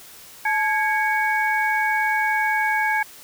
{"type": "tone cluster", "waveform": "sine", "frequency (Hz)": [864, 1647, 2235], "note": ["A5", "G#6", "C#7"], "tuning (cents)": [-32, -15, 14], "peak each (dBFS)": [-22, -22, -25], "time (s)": [0.45, 3.03], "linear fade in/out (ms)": 5, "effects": ["white hiss -44 dBFS RMS until 3.23 s"]}